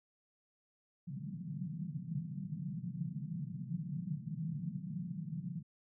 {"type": "band-pass noise", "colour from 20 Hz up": "white", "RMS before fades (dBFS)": -41, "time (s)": [1.07, 5.63], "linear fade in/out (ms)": 20, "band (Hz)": [140, 180], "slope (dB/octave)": 48, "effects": []}